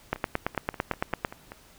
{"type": "two click trains", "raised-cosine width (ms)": 0.5, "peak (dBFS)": [-10, -24], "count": [11, 8], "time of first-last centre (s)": [[0.13, 1.249], [0.16, 1.519]], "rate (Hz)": [8.94, 5.15], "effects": ["pink hiss -55 dBFS RMS until 1.78 s"]}